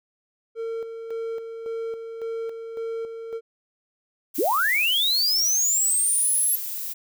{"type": "tone with tremolo", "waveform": "triangle", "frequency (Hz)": 455, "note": "A#4", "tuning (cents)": -42, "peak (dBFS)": -25, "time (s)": [0.55, 3.41], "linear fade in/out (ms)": 50, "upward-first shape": "square", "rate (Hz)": 1.8, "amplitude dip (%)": 50}
{"type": "noise", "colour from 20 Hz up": "violet", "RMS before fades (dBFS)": -31, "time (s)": [4.34, 6.94], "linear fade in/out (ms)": 20}
{"type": "linear sweep", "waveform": "sine", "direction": "up", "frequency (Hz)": [246.9, 11460], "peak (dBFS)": -19, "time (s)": [4.38, 6.56], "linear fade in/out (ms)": 10}
{"effects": []}